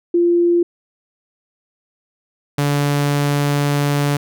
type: tone pair in turn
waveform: sine / sawtooth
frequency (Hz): 345.7 / 144.01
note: F4 / D3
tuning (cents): -18 / -34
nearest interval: octave + minor third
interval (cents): 1516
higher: first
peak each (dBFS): -11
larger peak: neither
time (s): 0.14-0.63 / 2.58-4.17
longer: second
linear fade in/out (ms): 5
effects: none